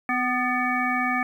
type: harmonic tone with a mistuned harmonic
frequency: 250.8 Hz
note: B3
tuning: 27 cents sharp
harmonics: 1 / 3 / 5 / 7 / 9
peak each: -28 / -28 / -28 / -28 / -28 dBFS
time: 0.09-1.23 s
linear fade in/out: 2 ms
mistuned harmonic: 5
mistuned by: -46 cents
effects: 9-bit